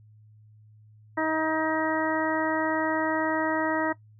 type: harmonic tone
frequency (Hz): 316.1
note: D#4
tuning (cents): +27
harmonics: 1 / 2 / 3 / 4 / 5 / 6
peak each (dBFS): -28 / -30 / -29 / -34 / -36 / -33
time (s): 1.17-3.93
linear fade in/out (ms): 10
effects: noise-tail reverb RT60 0.1 s tail -18 dB re dry + added 107 Hz sine -51 dBFS peak until 4.19 s